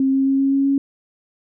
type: tone with pitch steps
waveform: sine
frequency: 267.6 / 269.3 / 271 / 272.7 / 274.5 / 276.2 Hz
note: C4 / C#4 / C#4 / C#4 / C#4 / C#4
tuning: +39 / -50 / -39 / -28 / -17 / -6 cents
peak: -14 dBFS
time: 0-0.78 s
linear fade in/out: 2 ms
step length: 130 ms
effects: none